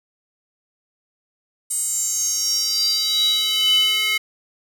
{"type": "tone with high-pass filter sweep", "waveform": "square", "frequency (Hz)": 429.4, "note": "A4", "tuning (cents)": -42, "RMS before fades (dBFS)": -20, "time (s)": [1.7, 4.18], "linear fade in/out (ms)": 10, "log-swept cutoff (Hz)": [8500, 2400], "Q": 8.5, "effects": []}